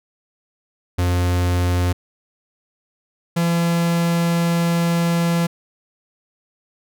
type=tone pair in turn; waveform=45% pulse; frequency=88.9 / 169.57 Hz; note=F2 / E3; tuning=+31 / +49 cents; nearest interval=major seventh; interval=1118 cents; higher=second; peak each=-16 dBFS; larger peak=neither; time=0.98-1.93 / 3.36-5.47 s; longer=second; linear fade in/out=10 ms; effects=none